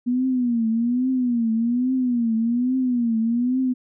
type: tone with vibrato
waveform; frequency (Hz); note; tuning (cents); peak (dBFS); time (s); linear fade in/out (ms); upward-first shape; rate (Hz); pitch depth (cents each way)
sine; 241.1; B3; -41; -18; 0.06-3.74; 20; triangle; 1.2; 150
effects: none